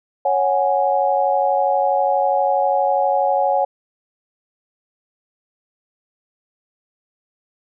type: chord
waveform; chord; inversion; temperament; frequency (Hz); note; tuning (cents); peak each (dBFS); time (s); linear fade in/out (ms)
sine; C# suspended fourth; none; just; 554.4 / 739.2 / 831.5; C#5 / F#5 / G#5; 0 / -2 / +2; -19; 0.25-3.65; 5
effects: none